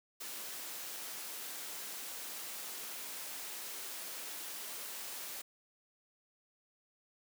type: high-pass noise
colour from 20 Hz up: white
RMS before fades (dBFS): -44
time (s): 0.2-5.42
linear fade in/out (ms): 10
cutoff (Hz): 250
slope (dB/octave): 12
effects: none